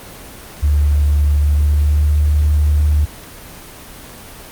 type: tone with pitch glide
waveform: sine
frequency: 73.1 to 74.64 Hz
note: D2 to D2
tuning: -7 to +29 cents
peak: -10 dBFS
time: 0.62-3.06 s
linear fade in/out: 20 ms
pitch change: +36 cents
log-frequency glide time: 1.38-2.22 s
effects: pink hiss -35 dBFS RMS until 4.51 s + Opus 24 kbps